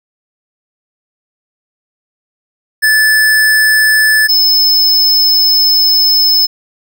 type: tone pair in turn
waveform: square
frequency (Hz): 1741 / 5217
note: A6 / E8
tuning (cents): -19 / -19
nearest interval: octave + perfect fifth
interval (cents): 1900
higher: second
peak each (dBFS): -7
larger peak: neither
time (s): 2.82-4.28 / 4.28-6.47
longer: second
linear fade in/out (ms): 20
effects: none